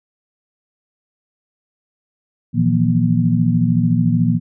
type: tone cluster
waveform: sine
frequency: 117.1 / 162.2 / 175.8 / 237.9 Hz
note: A#2 / E3 / F3 / A#3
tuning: +8 / -28 / +12 / +35 cents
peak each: -18 dBFS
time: 2.53-4.4 s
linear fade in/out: 50 ms
effects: none